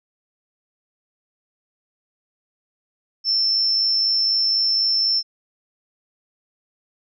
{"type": "tone with amplitude modulation", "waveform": "sine", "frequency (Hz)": 5350, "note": "E8", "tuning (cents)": 25, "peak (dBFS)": -15, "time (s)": [3.24, 5.23], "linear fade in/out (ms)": 50, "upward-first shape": "sine", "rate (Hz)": 104, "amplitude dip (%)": 30, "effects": []}